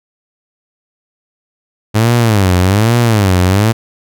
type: tone with vibrato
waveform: sawtooth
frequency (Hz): 103.83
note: G#2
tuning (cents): 0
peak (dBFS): -4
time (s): 1.94-3.73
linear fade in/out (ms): 20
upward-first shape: sine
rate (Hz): 1.2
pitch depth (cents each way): 250
effects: none